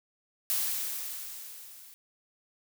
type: noise with level ramp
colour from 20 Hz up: blue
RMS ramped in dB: -28 to -52 dBFS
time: 0.5-1.94 s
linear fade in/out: 0 ms
effects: none